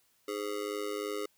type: tone with amplitude modulation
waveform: square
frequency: 414.5 Hz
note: G#4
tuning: 3 cents flat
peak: -30 dBFS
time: 0.28-1.26 s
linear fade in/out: 5 ms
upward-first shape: sine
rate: 103 Hz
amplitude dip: 100%
effects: white hiss -70 dBFS RMS until 1.37 s